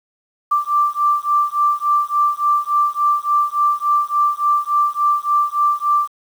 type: beating tone pair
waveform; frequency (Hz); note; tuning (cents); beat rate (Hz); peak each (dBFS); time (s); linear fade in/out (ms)
sine; 1174.7 / 1178.2; D6 / D6; 0 / +5; 3.5; -17; 0.51-6.08; 10
effects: 7-bit